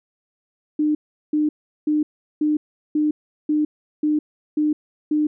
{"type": "tone bursts", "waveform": "sine", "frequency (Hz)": 302.2, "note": "D4", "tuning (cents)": 50, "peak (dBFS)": -16, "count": 9, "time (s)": [0.79, 5.27], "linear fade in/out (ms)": 5, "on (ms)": 160, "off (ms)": 380, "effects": []}